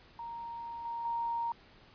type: tone with level steps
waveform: sine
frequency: 932.3 Hz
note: A#5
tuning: in tune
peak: -39 / -35 / -31 dBFS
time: 0.19-1.52 s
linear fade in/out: 2 ms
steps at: 0.85 / 1.05 s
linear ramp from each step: 2 ms
effects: pink hiss -59 dBFS RMS until 1.94 s + resampled to 11025 Hz